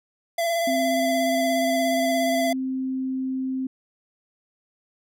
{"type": "tone with vibrato", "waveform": "square", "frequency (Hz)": 675, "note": "E5", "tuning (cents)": 41, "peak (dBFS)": -22, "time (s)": [0.38, 2.53], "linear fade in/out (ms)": 5, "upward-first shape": "square", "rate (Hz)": 17, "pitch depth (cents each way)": 18}
{"type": "tone", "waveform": "sine", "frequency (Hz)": 261.6, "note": "C4", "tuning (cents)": 0, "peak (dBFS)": -24, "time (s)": [0.67, 3.67], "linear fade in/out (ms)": 5}
{"effects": []}